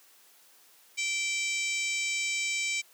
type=harmonic tone with a mistuned harmonic; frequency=777 Hz; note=G5; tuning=16 cents flat; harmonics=3 / 4 / 5 / 6 / 7 / 8 / 9 / 10; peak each=-30 / -39 / -41 / -44 / -41 / -43 / -38 / -38 dBFS; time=0.97-2.82 s; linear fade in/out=20 ms; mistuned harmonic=6; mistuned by=+17 cents; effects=white hiss -59 dBFS RMS until 2.93 s + high-pass 300 Hz 12 dB/octave